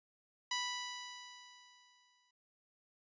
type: tone with exponential decay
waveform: 10% pulse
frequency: 986 Hz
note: B5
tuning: 3 cents flat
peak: -25 dBFS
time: 0.51-2.31 s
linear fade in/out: 5 ms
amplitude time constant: 390 ms
effects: resampled to 16000 Hz